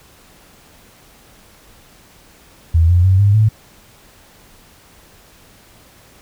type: tone with pitch steps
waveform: sine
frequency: 82.2 / 88.1 / 94.42 / 101.2 / 108.46 Hz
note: E2 / F2 / F#2 / G#2 / A2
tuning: -4 / +16 / +36 / -44 / -24 cents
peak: -8 dBFS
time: 2.74-3.49 s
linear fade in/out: 10 ms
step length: 150 ms
effects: pink hiss -47 dBFS RMS until 6.21 s